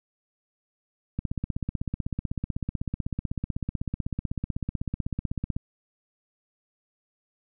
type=click train; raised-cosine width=5 ms; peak=-16 dBFS; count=71; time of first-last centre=1.19-5.565 s; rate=16 Hz; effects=none